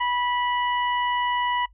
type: harmonic tone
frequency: 980 Hz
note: B5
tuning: 14 cents flat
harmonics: 1 / 2 / 3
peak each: -23 / -29 / -33 dBFS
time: 0-1.66 s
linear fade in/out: 10 ms
effects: noise-tail reverb RT60 0.1 s tail -22 dB re dry + added 50 Hz sine -51 dBFS peak until 1.73 s